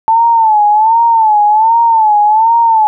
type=tone with vibrato; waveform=sine; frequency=880 Hz; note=A5; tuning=in tune; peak=-5 dBFS; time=0.08-2.87 s; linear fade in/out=0 ms; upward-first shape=sine; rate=1.3 Hz; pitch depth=100 cents each way; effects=none